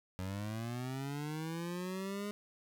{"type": "linear sweep", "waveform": "25% pulse", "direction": "up", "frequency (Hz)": [91.1, 207.7], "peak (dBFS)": -34, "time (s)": [0.19, 2.31], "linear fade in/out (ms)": 0, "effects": []}